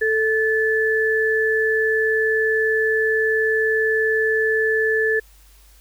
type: tone pair together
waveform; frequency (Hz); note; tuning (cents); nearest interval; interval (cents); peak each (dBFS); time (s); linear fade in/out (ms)
sine; 440 / 1739.3; A4 / A6; 0 / -20; 2 octaves; 2380; -19; 0.01-5.2; 10
effects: added 50 Hz sine -48 dBFS peak until 5.8 s + white hiss -54 dBFS RMS until 5.8 s